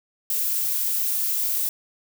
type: noise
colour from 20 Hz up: violet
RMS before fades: -24 dBFS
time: 0.3-1.69 s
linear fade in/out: 2 ms
effects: none